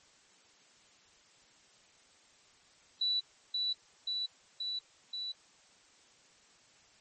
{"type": "tone with echo", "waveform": "sine", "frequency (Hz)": 3951, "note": "B7", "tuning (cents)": 0, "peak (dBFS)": -28, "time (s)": [3.01, 3.2], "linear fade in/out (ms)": 5, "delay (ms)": 530, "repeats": 4, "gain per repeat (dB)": -2, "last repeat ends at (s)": 5.32, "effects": ["white hiss -63 dBFS RMS until 7 s", "MP3 32 kbps"]}